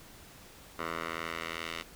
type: tone with band-pass filter sweep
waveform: 10% pulse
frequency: 82.5 Hz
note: E2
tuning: 2 cents sharp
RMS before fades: -38 dBFS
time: 0.78-1.83 s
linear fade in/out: 20 ms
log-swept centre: 1300 to 2800 Hz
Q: 1.2
effects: pink hiss -53 dBFS RMS until 1.95 s